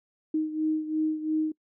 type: beating tone pair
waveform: sine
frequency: 311.1 / 314 Hz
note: D#4 / D#4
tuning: 0 / +16 cents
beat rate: 2.9 Hz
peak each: -26 / -31 dBFS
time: 0.34-1.52 s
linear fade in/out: 5 ms
effects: noise-tail reverb RT60 0.1 s tail -24 dB re dry